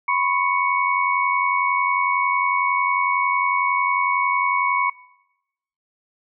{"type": "tone cluster", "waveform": "sine", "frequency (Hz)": [996, 1087, 2229], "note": ["B5", "C#6", "C#7"], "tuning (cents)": [14, -34, 9], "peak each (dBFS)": -22, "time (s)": [0.08, 4.9], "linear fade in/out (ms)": 5, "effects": ["noise-tail reverb RT60 0.9 s tail -22 dB re dry"]}